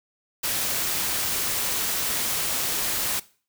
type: noise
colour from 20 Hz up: white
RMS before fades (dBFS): -26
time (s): 0.43-3.2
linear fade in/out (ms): 10
effects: noise-tail reverb RT60 0.4 s tail -19 dB re dry